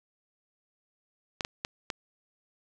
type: clicks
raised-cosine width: 0.2 ms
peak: -14 dBFS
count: 4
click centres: 1.408 / 1.449 / 1.649 / 1.902 s
effects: none